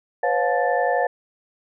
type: tone cluster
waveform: sine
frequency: 498.6 / 550 / 712 / 866 / 1766 Hz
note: B4 / C#5 / F5 / A5 / A6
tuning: +16 / -14 / +33 / -28 / +6 cents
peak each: -24 / -24 / -22 / -27 / -27 dBFS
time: 0.23-1.07 s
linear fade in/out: 5 ms
effects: none